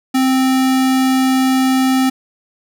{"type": "tone", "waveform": "square", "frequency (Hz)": 261.6, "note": "C4", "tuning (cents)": 0, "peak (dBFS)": -12, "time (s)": [0.14, 2.1], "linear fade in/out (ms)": 10, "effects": []}